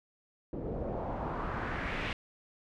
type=noise with low-pass filter sweep; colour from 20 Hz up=pink; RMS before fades=-36 dBFS; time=0.53-2.13 s; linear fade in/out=2 ms; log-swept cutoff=400 to 2700 Hz; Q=2; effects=none